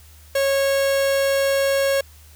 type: tone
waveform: 45% pulse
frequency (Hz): 549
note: C#5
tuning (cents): -17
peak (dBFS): -17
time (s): 0.35-2.01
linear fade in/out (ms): 5
effects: added 76 Hz sine -45 dBFS peak until 2.35 s + white hiss -51 dBFS RMS until 2.35 s